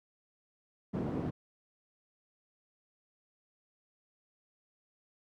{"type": "band-pass noise", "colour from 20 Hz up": "white", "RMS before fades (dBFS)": -35, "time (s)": [0.93, 1.31], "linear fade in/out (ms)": 20, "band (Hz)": [100, 280], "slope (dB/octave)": 12, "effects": []}